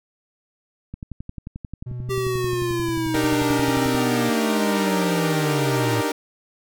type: click train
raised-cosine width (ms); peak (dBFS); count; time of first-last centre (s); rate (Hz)
5; -20; 35; 0.94-3.949; 11.3
type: tone with vibrato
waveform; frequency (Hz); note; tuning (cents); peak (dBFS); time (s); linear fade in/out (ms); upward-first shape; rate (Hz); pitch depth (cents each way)
triangle; 123.5; B2; 0; -26; 1.86-4.3; 10; sine; 5.7; 10
type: linear sweep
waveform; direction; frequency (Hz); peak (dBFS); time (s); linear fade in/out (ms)
square; down; 392 to 110; -23; 2.09-6.02; 20
type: chord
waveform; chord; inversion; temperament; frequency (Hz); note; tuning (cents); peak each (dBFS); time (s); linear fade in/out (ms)
sawtooth; Eb major seventh; third; equal with one note detuned; 295 / 311.1 / 392 / 466.2; D4 / Eb4 / G4 / Bb4; +8 / 0 / 0 / 0; -23 / -24 / -24 / -22; 3.14-6.12; 5
effects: none